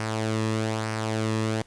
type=tone with flanger; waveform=sawtooth; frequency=110 Hz; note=A2; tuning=in tune; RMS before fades=-27 dBFS; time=0-1.62 s; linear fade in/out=0 ms; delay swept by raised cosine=0.27 to 1.37 ms; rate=1.1 Hz; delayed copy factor=-0.5; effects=pink hiss -57 dBFS RMS until 1.66 s + resampled to 22050 Hz